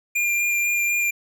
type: tone with vibrato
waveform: square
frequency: 2398 Hz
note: D7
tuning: 36 cents sharp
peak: -20 dBFS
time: 0.15-1.11 s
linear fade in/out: 10 ms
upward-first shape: sine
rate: 4 Hz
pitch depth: 11 cents each way
effects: none